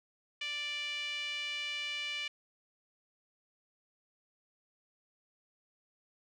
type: tone with band-pass filter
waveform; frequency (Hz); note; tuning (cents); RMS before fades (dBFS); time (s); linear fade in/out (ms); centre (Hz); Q
5% pulse; 587.3; D5; 0; -38; 0.41-2.28; 5; 2600; 5.2
effects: none